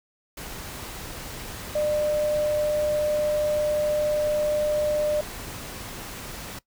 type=tone in noise; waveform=sine; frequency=600 Hz; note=D5; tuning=37 cents sharp; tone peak=-21 dBFS; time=1.75-5.21 s; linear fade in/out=5 ms; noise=pink; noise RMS=-37 dBFS; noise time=0.37-6.59 s; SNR=+13 dB; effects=noise-tail reverb RT60 0.1 s tail -19 dB re dry